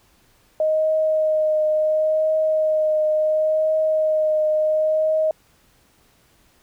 sine tone with vibrato, 622.3 Hz, D#5, in tune, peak -16 dBFS, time 0.6-5.31 s, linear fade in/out 2 ms, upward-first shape triangle, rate 0.71 Hz, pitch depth 18 cents each way, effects pink hiss -58 dBFS RMS until 6.62 s

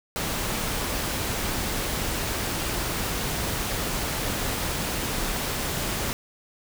pink noise, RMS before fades -28 dBFS, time 0.16-6.13 s, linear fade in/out 0 ms, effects none

